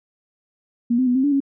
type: tone with pitch steps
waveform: sine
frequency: 237.5 / 257.3 / 246.6 / 263 / 287.7 / 275.9 Hz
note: A#3 / C4 / B3 / C4 / D4 / C#4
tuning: +33 / -29 / -2 / +9 / -36 / -8 cents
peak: -15 dBFS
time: 0.9-1.404 s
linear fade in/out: 10 ms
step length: 84 ms
effects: none